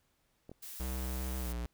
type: clicks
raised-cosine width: 2 ms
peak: -35 dBFS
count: 2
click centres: 0.494 / 0.516 s
type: noise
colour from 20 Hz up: blue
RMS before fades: -46 dBFS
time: 0.62-1.53 s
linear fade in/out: 10 ms
type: tone with pitch glide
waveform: square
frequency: 64.3 to 59.3 Hz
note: C2 to A#1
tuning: -30 to +30 cents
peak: -36 dBFS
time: 0.8-1.66 s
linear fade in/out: 0 ms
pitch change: -140 cents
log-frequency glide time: 1.4-1.54 s
effects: pink hiss -75 dBFS RMS until 1.73 s